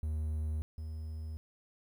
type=tone pair in turn; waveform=triangle; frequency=77.4 / 78.71 Hz; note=D#2 / D#2; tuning=-9 / +21 cents; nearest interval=unison; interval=30 cents; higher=second; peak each=-30 / -36 dBFS; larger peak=first; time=0.03-0.62 / 0.78-1.37 s; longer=neither; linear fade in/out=0 ms; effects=11-bit